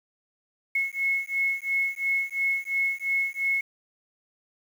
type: beating tone pair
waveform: sine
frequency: 2182 / 2184.9 Hz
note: C#7 / C#7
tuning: -28 / -26 cents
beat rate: 2.9 Hz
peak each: -27 dBFS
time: 0.75-3.61 s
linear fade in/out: 5 ms
effects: 8-bit